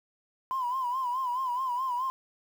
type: tone with vibrato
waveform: triangle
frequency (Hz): 1012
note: B5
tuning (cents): +42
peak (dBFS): -24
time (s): 0.51-2.1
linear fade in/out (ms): 0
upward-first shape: sine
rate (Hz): 4.7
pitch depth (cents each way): 90
effects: tanh soft clip ceiling -25 dBFS + 9-bit

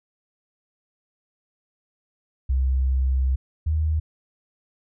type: tone pair in turn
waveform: sine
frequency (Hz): 65.41 / 77.94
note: C2 / D#2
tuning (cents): 0 / +4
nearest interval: minor third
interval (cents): 304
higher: second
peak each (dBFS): -18 / -19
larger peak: first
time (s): 2.49-3.36 / 3.66-4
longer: first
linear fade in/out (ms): 10
effects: none

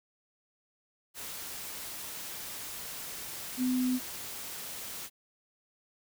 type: tone in noise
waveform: sine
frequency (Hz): 253.2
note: B3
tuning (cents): +43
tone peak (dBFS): -26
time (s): 3.57-4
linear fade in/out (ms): 50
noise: white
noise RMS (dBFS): -41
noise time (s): 1.14-5.1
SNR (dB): +12
effects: none

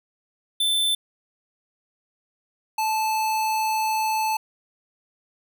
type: tone pair in turn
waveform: square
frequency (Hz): 3534 / 873.1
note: A7 / A5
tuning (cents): +7 / -14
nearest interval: 2 octaves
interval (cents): 2421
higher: first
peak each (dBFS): -20 / -22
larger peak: first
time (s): 0.6-0.95 / 2.78-4.37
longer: second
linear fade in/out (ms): 5
effects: none

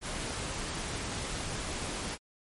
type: noise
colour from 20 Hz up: pink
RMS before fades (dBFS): -36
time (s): 0.01-2.18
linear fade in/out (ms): 50
effects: MP3 48 kbps

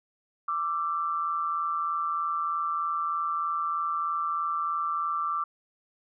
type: tone pair together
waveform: sine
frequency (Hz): 1173.8 / 1337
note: D6 / E6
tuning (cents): -1 / +24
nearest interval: major second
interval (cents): 225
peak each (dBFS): -27 / -33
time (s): 0.48-5.44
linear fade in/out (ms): 5
effects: none

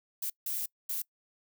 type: noise bursts at uneven times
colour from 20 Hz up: violet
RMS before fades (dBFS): -34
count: 3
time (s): 0.22-0.3 / 0.46-0.66 / 0.89-1.02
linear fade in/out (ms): 5
effects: noise-tail reverb RT60 0.1 s tail -24 dB re dry

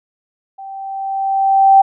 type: tone with level ramp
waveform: sine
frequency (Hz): 779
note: G5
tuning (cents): -11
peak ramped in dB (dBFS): -29 to -3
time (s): 0.58-1.82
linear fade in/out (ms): 10
effects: none

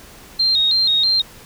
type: tone with vibrato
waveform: sine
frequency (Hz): 3951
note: B7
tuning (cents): 0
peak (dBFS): -13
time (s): 0.39-1.22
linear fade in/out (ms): 10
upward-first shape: square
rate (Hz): 3.1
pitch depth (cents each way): 92
effects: pink hiss -42 dBFS RMS until 1.45 s

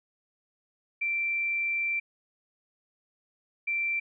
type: tone pair in turn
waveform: sine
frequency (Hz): 2349 / 2349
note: D7 / D7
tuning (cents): 0 / 0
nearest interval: unison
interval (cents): 0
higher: neither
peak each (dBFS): -26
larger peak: neither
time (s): 1.01-2 / 3.67-4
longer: first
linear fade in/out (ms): 10
effects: none

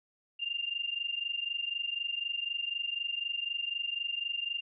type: tone pair together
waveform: sine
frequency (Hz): 2785 / 2809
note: F7 / F7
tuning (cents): -5 / +9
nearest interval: unison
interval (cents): 14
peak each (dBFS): -35 / -35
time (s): 0.39-4.61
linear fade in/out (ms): 20
effects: none

